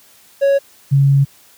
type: tone pair in turn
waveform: triangle / sine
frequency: 555 / 138.75 Hz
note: C#5 / C#3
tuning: +2 / +2 cents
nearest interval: 2 octaves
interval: 2400 cents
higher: first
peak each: -8 dBFS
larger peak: neither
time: 0.41-0.59 / 0.91-1.25 s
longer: second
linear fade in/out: 20 ms
effects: white hiss -48 dBFS RMS until 1.57 s + high-pass 60 Hz 12 dB/octave